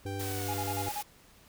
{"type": "harmonic tone", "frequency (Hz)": 98.4, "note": "G2", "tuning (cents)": 7, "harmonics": [1, 3, 4, 5], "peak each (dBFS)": [-36, -41, -42, -43], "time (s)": [0.05, 0.89], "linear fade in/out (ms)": 5}
{"type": "tone with pitch glide", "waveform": "sawtooth", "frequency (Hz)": [784, 698.5], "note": ["G5", "F5"], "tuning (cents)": [0, 0], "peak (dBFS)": -38, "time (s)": [0.06, 0.89], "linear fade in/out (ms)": 5, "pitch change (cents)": -200, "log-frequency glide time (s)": [0.2, 0.58]}
{"type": "noise", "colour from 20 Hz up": "white", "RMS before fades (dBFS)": -40, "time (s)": [0.19, 1.03], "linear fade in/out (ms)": 10}
{"type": "tone bursts", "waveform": "triangle", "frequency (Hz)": 830, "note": "G#5", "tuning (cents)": -1, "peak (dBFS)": -31, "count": 6, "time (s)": [0.48, 1.016], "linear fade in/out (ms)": 10, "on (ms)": 61, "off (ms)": 34}
{"effects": ["pink hiss -59 dBFS RMS until 1.48 s"]}